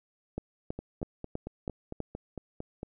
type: two click trains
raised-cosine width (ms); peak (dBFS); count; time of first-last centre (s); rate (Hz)
2; -24 / -20; 10 / 6; 0.79-2.831 / 0.38-2.003; 4.41 / 3.08
effects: none